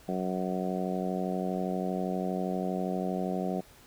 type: harmonic tone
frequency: 92.5 Hz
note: F#2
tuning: in tune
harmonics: 2 / 3 / 4 / 5 / 6 / 7 / 8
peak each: -32 / -38 / -37 / -39 / -40 / -38 / -38 dBFS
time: 0.08-3.61 s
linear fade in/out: 10 ms
effects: pink hiss -56 dBFS RMS until 3.86 s